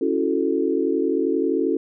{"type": "chord", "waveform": "sine", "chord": "F# minor seventh", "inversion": "second", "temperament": "equal", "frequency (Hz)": [277.2, 329.6, 370, 440], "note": ["C#4", "E4", "F#4", "A4"], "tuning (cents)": [0, 0, 0, 0], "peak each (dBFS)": -24, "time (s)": [0.01, 1.77], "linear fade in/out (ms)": 5, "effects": []}